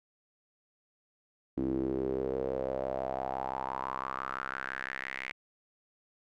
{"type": "tone with band-pass filter sweep", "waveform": "sawtooth", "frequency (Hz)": 65.9, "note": "C2", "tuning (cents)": 13, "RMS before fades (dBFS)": -35, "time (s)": [1.57, 5.32], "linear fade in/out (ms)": 5, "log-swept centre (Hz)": [300, 2200], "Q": 5.2, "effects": []}